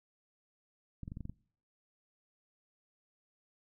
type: clicks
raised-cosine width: 5 ms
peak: -30 dBFS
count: 7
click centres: 1.033 / 1.079 / 1.119 / 1.171 / 1.207 / 1.254 / 1.296 s
effects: noise-tail reverb RT60 0.5 s tail -22 dB re dry